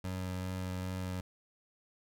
25% pulse tone with vibrato, 92.4 Hz, F#2, 2 cents flat, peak -32 dBFS, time 0.04-1.21 s, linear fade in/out 5 ms, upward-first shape triangle, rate 2.5 Hz, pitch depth 16 cents each way, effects none

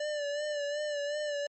square tone with vibrato, 587.3 Hz, D5, in tune, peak -32 dBFS, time 0-1.47 s, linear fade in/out 5 ms, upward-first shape sine, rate 2.7 Hz, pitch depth 44 cents each way, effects MP3 32 kbps

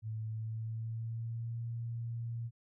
sine tone with pitch glide, 110 to 116.54 Hz, A2 to A#2, 0 to 0 cents, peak -36 dBFS, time 0.02-2.51 s, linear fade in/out 50 ms, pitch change +100 cents, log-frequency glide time 0.28-1.61 s, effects none

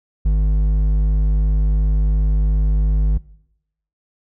sine tone with hard clipping, 51.4 Hz, G#1, 17 cents flat, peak -14 dBFS, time 0.25-3.18 s, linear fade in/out 10 ms, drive 6 dB, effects noise-tail reverb RT60 0.8 s tail -21 dB re dry

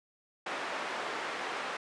white band-pass noise, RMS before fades -37 dBFS, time 0.46-1.77 s, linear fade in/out 5 ms, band 380 to 1700 Hz, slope 12 dB/octave, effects resampled to 22050 Hz

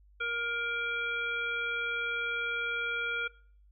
harmonic tone, 470 Hz, A#4, 14 cents sharp, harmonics 1 / 3 / 5 / 7, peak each -41 / -32 / -37 / -42 dBFS, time 0.2-3.28 s, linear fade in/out 10 ms, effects noise-tail reverb RT60 0.5 s tail -21 dB re dry + added 50 Hz sine -57 dBFS peak until 3.71 s

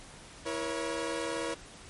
sawtooth chord, A# diminished, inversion second, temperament equal with one note detuned, 329.6 / 477.1 / 554.4 Hz, E4 / A#4 / C#5, 0 / +40 / 0 cents, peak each -33 / -32 / -33 dBFS, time 0.45-1.55 s, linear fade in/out 20 ms, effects pink hiss -50 dBFS RMS until 1.89 s + MP3 48 kbps

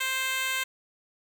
10% pulse tone with high-pass filter, 524 Hz, C5, 2 cents sharp, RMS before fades -29 dBFS, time 0-0.64 s, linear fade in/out 10 ms, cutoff 1500 Hz, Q 0.86, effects 8-bit

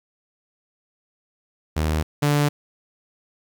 sawtooth tone pair in turn, 77.78 / 146.07 Hz, D#2 / D3, 0 / -9 cents, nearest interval major seventh, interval 1091 cents, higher second, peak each -16 / -13 dBFS, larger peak second, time 1.76-2.03 / 2.22-2.49 s, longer neither, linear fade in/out 10 ms, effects 9-bit

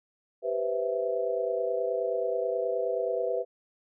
sine chord, C major seventh, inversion second, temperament equal, 392 / 493.9 / 523.3 / 659.3 Hz, G4 / B4 / C5 / E5, 0 / 0 / 0 / 0 cents, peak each -34 / -29 / -35 / -32 dBFS, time 0.42-3.45 s, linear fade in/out 50 ms, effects none

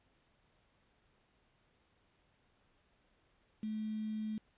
sine tone with quantisation, 216.1 Hz, A3, 31 cents flat, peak -36 dBFS, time 3.63-4.38 s, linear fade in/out 2 ms, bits 9, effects pink hiss -73 dBFS RMS until 4.57 s + resampled to 8000 Hz

